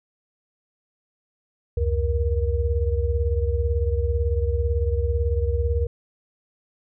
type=tone cluster; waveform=sine; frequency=68.4 / 86.4 / 471 Hz; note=C#2 / F2 / A#4; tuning=-23 / -18 / +18 cents; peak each=-22 / -24 / -27 dBFS; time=1.77-5.87 s; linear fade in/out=5 ms; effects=none